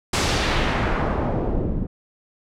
pink noise with low-pass filter sweep, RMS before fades -22 dBFS, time 0.13-1.87 s, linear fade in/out 5 ms, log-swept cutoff 7700 to 240 Hz, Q 1, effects none

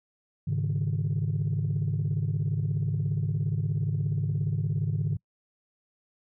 sine chord, Ab suspended fourth, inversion none, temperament equal, 103.83 / 138.59 / 155.56 Hz, Ab2 / Db3 / Eb3, 0 / 0 / 0 cents, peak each -28 dBFS, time 0.47-5.17 s, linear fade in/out 10 ms, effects noise-tail reverb RT60 0.1 s tail -25 dB re dry + tanh soft clip ceiling -20 dBFS

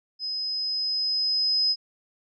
sine tone with level ramp, 5060 Hz, D#8, 28 cents sharp, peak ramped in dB -28 to -19 dBFS, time 0.19-1.76 s, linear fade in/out 50 ms, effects none

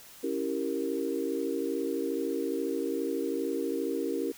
sine chord, C# diminished seventh, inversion none, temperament equal, 277.2 / 329.6 / 392 / 466.2 Hz, C#4 / E4 / G4 / Bb4, 0 / 0 / 0 / 0 cents, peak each -34 dBFS, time 0.23-4.32 s, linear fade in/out 10 ms, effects white hiss -51 dBFS RMS until 4.37 s

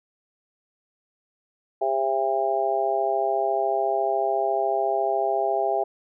harmonic tone, 134 Hz, C3, 42 cents sharp, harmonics 3 / 4 / 5 / 6, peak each -27 / -31 / -24 / -26 dBFS, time 1.81-5.84 s, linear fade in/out 10 ms, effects none

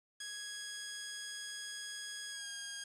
10% pulse tone with pitch glide, 1661.2 to 1627 Hz, G#6 to G#6, 0 to -36 cents, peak -33 dBFS, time 0.2-2.84 s, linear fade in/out 5 ms, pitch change -36 cents, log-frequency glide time 2.3-2.47 s, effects resampled to 22050 Hz + 10-bit

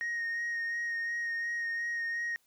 sine tone with vibrato, 1864.7 Hz, A#6, in tune, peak -29 dBFS, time 0.01-2.36 s, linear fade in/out 0 ms, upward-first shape sine, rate 2.8 Hz, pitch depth 17 cents each way, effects tanh soft clip ceiling -30 dBFS + white hiss -71 dBFS RMS until 2.46 s

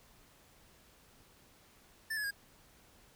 square tone with pitch steps, 1770 / 1698.9 / 1630.6 Hz, A6 / G#6 / G#6, +10 / +39 / -32 cents, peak -35 dBFS, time 2.1-2.31 s, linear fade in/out 10 ms, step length 70 ms, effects pink hiss -63 dBFS RMS until 3.15 s

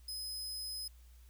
sawtooth tone, 5060 Hz, D#8, 28 cents sharp, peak -37 dBFS, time 0.08-0.88 s, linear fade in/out 5 ms, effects added 60 Hz sine -55 dBFS peak until 1.29 s + white hiss -69 dBFS RMS until 1.29 s

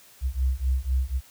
sine beating tone pair, 63 / 67 Hz, B1 / C2, +35 / +42 cents, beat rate 4 Hz, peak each -25 dBFS, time 0.21-1.21 s, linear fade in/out 50 ms, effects white hiss -53 dBFS RMS until 1.3 s

